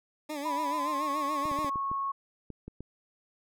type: tone with vibrato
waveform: 20% pulse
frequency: 293.7 Hz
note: D4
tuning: in tune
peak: -29 dBFS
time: 0.29-1.7 s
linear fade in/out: 10 ms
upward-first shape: sine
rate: 7 Hz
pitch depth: 89 cents each way
type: tone with pitch glide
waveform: sine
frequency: 984 to 1098.1 Hz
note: B5 to C#6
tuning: -7 to -17 cents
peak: -29 dBFS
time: 0.45-2.12 s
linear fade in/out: 10 ms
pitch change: +190 cents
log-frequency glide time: 0.68-1.08 s
type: clicks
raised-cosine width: 3 ms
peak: -28 dBFS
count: 9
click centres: 1.455 / 1.515 / 1.589 / 1.646 / 1.758 / 1.915 / 2.503 / 2.68 / 2.806 s
effects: none